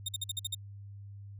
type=tone bursts; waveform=sawtooth; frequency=3675 Hz; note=A#7; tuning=25 cents flat; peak=-29 dBFS; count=7; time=0.06-0.548 s; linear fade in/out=5 ms; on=26 ms; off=51 ms; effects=added 100 Hz sine -44 dBFS peak until 1.39 s